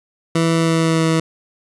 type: tone with pitch glide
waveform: 20% pulse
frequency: 164.81 to 161.89 Hz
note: E3 to E3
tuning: 0 to -31 cents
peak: -9 dBFS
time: 0.35-1.2 s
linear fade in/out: 5 ms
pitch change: -31 cents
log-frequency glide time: 0.53-1.04 s
effects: resampled to 24000 Hz